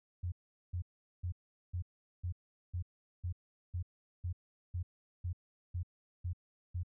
sine tone bursts, 88.4 Hz, F2, 22 cents sharp, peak -34 dBFS, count 14, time 0.23-6.834 s, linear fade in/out 10 ms, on 91 ms, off 410 ms, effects none

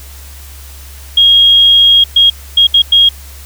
sine tone bursts at uneven times, 3269 Hz, G#7, 28 cents flat, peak -3 dBFS, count 5, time 1.17-2.04 / 2.16-2.3 / 2.57-2.67 / 2.74-2.82 / 2.92-3.09 s, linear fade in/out 5 ms, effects added 69 Hz sine -30 dBFS peak until 3.45 s + white hiss -36 dBFS RMS until 3.45 s

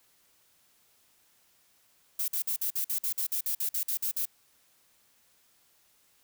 violet noise bursts, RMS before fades -30 dBFS, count 15, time 2.19-4.255 s, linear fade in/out 5 ms, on 91 ms, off 50 ms, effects white hiss -66 dBFS RMS until 6.23 s

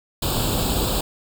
pink noise with comb filter, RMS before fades -22 dBFS, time 0.22-1.01 s, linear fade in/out 5 ms, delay 0.25 ms, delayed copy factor +0.85, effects none

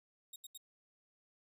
15% pulse tone bursts, 3758 Hz, A#7, 13 cents sharp, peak -40 dBFS, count 3, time 0.33-0.576 s, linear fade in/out 5 ms, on 30 ms, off 78 ms, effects none

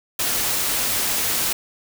white noise, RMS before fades -22 dBFS, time 0.19-1.53 s, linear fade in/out 5 ms, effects none

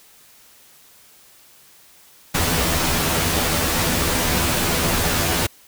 pink noise with comb filter, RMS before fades -20 dBFS, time 2.34-5.47 s, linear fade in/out 10 ms, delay 12 ms, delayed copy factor +0.85, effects white hiss -50 dBFS RMS until 5.67 s

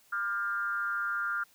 sine tone with frequency modulation, 1396.9 Hz, F6, in tune, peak -29 dBFS, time 0.12-1.44 s, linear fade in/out 10 ms, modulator 193 Hz, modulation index 0.74, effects white hiss -63 dBFS RMS until 1.54 s

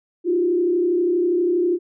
sine tone with frequency modulation, 351.7 Hz, F4, 12 cents sharp, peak -16 dBFS, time 0.24-1.79 s, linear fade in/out 50 ms, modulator 32.4 Hz, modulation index 0.71, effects none

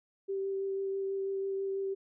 sine tone with vibrato, 389.6 Hz, G4, 11 cents flat, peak -31 dBFS, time 0.28-1.95 s, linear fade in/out 20 ms, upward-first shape sine, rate 6.1 Hz, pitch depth 10 cents each way, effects none

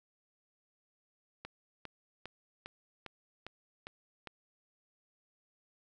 click train, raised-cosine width 0.3 ms, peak -27 dBFS, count 8, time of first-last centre 1.45-4.273 s, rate 2.48 Hz, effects none

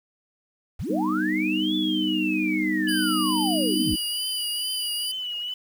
sine linear two-way sweep, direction up then down, 30.87 to 3481 to 30.87 Hz, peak -27 dBFS, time 0.79-3.95 s, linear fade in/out 10 ms, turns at 1.75 s
sine chord, G augmented, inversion none, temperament equal, 196 / 246.9 / 311.1 Hz, G3 / B3 / D#4, 0 / 0 / 0 cents, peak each -29 / -30 / -24 dBFS, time 0.89-3.96 s, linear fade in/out 10 ms
sine tone with vibrato, 2960 Hz, F#7, in tune, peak -28 dBFS, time 2.87-5.54 s, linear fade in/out 5 ms, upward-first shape triangle, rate 2.3 Hz, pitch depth 62 cents each way
20% pulse tone, 4811 Hz, D8, 41 cents sharp, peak -23 dBFS, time 2.88-5.12 s, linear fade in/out 10 ms
effects 8-bit

